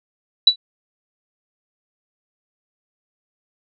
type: tone with exponential decay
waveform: sine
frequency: 3943 Hz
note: B7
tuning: 4 cents flat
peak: -3 dBFS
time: 0.47-0.56 s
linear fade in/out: 5 ms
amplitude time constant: 19 ms
effects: none